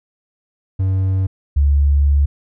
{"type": "tone pair in turn", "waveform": ["triangle", "sine"], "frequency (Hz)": [95, 71.17], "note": ["F#2", "C#2"], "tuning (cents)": [46, 46], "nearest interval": "perfect fourth", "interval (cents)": 500, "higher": "first", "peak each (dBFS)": [-12, -10], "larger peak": "second", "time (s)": [[0.79, 1.27], [1.56, 2.26]], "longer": "second", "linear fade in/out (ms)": 10, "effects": []}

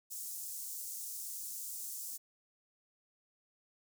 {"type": "high-pass noise", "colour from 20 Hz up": "pink", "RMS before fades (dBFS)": -43, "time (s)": [0.1, 2.18], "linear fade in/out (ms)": 20, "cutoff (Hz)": 6800, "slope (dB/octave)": 24, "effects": []}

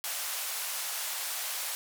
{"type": "band-pass noise", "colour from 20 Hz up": "white", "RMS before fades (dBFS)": -35, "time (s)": [0.04, 1.75], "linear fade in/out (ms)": 0, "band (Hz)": [600, 16000], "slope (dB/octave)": 24, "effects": []}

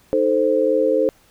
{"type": "chord", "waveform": "sine", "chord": "A diminished", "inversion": "second", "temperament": "equal", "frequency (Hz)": [311.1, 440, 523.3], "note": ["Eb4", "A4", "C5"], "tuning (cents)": [0, 0, 0], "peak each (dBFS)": [-22, -19, -17], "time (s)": [0.13, 1.09], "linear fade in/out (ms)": 0, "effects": ["pink hiss -55 dBFS RMS until 1.3 s"]}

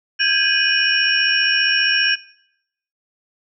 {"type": "tone cluster", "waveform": "sine", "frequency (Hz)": [1585, 1660, 2477, 2942, 5500], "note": ["G6", "G#6", "D#7", "F#7", "F8"], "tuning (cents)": [19, -1, -8, -11, -27], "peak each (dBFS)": -21, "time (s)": [0.19, 2.16], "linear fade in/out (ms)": 20, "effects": ["noise-tail reverb RT60 0.8 s tail -23 dB re dry"]}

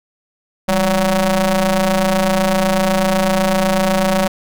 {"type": "ring-modulated tone", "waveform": "sawtooth", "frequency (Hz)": 185, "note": "F#3", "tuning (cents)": 0, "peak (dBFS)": -6, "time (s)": [0.68, 4.28], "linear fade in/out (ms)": 10, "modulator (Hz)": 384, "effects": []}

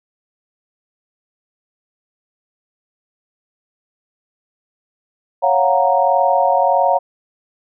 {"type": "chord", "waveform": "sine", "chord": "Gb major seventh", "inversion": "second", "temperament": "equal", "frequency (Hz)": [554.4, 698.5, 740, 932.3], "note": ["Db5", "F5", "Gb5", "Bb5"], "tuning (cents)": [0, 0, 0, 0], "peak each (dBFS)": -17, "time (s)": [5.42, 6.99], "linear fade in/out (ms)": 20, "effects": []}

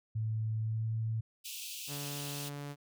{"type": "tone with pitch glide", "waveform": "sine", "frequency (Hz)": [110, 111.66], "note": ["A2", "A2"], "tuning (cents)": [0, 26], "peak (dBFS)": -31, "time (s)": [0.15, 1.21], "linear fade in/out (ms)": 10, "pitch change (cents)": 26, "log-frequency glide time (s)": [0.6, 0.88]}
{"type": "high-pass noise", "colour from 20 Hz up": "pink", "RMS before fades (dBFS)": -43, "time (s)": [1.44, 2.5], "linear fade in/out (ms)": 20, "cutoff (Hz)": 2500, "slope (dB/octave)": 96}
{"type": "tone", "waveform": "sawtooth", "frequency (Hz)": 143.7, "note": "D3", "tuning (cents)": -37, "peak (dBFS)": -36, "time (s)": [1.87, 2.76], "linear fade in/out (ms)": 50}
{"effects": []}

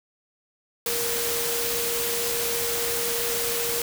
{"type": "tone in noise", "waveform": "sine", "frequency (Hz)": 470, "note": "A#4", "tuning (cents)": 14, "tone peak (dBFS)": -30, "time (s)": [0.86, 3.82], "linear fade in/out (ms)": 2, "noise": "white", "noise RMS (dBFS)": -27, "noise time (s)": [0.86, 3.82], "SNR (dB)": -6, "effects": []}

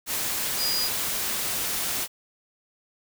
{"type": "tone in noise", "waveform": "sine", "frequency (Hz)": 4891, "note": "D#8", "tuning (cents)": -31, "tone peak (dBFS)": -25, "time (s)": [0.57, 0.9], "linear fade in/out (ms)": 50, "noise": "white", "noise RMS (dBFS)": -28, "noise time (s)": [0.06, 2.08], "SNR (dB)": 0, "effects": []}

